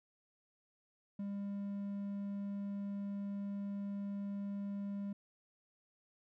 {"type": "tone", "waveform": "triangle", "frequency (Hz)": 200.5, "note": "G3", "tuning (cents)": 39, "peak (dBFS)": -36, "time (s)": [1.19, 5.13], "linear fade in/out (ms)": 5, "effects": []}